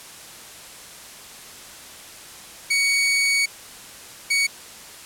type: tone bursts at uneven times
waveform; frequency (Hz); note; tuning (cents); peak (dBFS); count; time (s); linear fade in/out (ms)
sawtooth; 2239; C#7; +17; -14; 2; 2.7-3.46 / 4.3-4.47; 10
effects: white hiss -41 dBFS RMS until 5.05 s + low-pass 11000 Hz 12 dB/octave